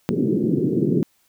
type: band-pass noise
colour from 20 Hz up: white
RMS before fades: -20 dBFS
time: 0.09-1.03 s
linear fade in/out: 0 ms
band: 130 to 390 Hz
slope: 48 dB/octave
effects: white hiss -63 dBFS RMS until 1.28 s